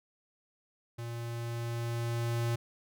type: tone with level ramp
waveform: square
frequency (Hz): 117.4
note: A#2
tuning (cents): +13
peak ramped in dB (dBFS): -38 to -29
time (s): 0.98-2.56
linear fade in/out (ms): 10
effects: none